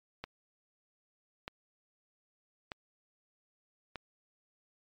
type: click train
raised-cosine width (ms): 0.3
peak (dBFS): -23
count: 4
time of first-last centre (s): 0.24-3.957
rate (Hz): 0.807
effects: MP3 48 kbps